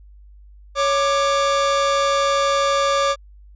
45% pulse tone pair together, 557 / 1186.1 Hz, C#5 / D6, +8 / +17 cents, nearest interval octave + minor second, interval 1309 cents, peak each -19 dBFS, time 0.75-3.16 s, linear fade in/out 50 ms, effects added 50 Hz sine -42 dBFS peak until 3.55 s + resampled to 16000 Hz

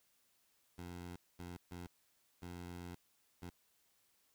15% pulse tone bursts at uneven times, 88 Hz, F2, 14 cents sharp, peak -40 dBFS, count 5, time 0.78-1.16 / 1.39-1.57 / 1.71-1.87 / 2.42-2.95 / 3.42-3.5 s, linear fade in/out 5 ms, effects white hiss -75 dBFS RMS until 4.34 s

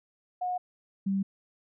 sine tone pair in turn, 725 / 194.93 Hz, F#5 / G3, -35 / -9 cents, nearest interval octave + major seventh, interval 2274 cents, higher first, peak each -28 / -25 dBFS, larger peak second, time 0.41-0.58 / 1.06-1.23 s, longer neither, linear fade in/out 10 ms, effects none

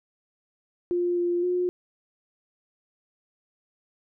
sine tone with pitch steps, 351.7 / 349.3 / 358.8 Hz, F4 / F4 / F4, +12 / 0 / +47 cents, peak -22 dBFS, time 0.91-1.69 s, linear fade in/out 0 ms, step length 260 ms, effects none

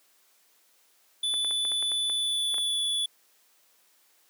square tone with pitch glide, 3481 to 3437 Hz, A7 to A7, -19 to -41 cents, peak -26 dBFS, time 1.23-3.06 s, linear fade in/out 5 ms, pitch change -22 cents, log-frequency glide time 2.13-2.82 s
clicks, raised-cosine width 0.5 ms, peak -26 dBFS, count 10, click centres 1.34 / 1.447 / 1.51 / 1.651 / 1.719 / 1.826 / 1.918 / 2.098 / 2.543 / 2.582 s
effects white hiss -64 dBFS RMS until 4.29 s + high-pass 300 Hz 12 dB/octave

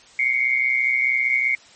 sine tone pair together, 2111 / 2236 Hz, C7 / C#7, +15 / +14 cents, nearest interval minor second, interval 99 cents, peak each -20 dBFS, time 0.19-1.55 s, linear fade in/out 2 ms, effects white hiss -49 dBFS RMS until 1.75 s + MP3 32 kbps

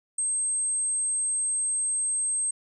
sine tone, 8370 Hz, C9, in tune, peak -24 dBFS, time 0.18-2.51 s, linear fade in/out 5 ms, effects none

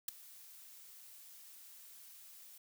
blue noise with ADSR envelope, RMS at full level -34 dBFS, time 0.08-2.58 s, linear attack 6 ms, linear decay 7 ms, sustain -22 dB, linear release 4 ms, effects none

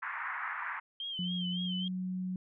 white band-pass noise, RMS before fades -38 dBFS, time 0.02-0.8 s, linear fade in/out 10 ms, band 890 to 2000 Hz, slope 48 dB/octave
sine tone with vibrato, 3136 Hz, G7, in tune, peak -36 dBFS, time 1-1.88 s, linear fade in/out 2 ms, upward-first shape sine, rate 3.6 Hz, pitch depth 79 cents each way
sine tone with pitch glide, 179.2 to 184.45 Hz, F3 to F#3, +45 to -5 cents, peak -33 dBFS, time 1.19-2.36 s, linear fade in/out 2 ms, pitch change +50 cents, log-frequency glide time 1.58-1.81 s
effects none

